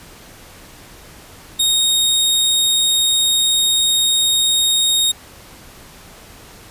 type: tone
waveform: sawtooth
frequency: 3729 Hz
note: A#7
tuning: in tune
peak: -10 dBFS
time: 1.59-5.12 s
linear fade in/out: 10 ms
effects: pink hiss -41 dBFS RMS until 6.7 s + resampled to 32000 Hz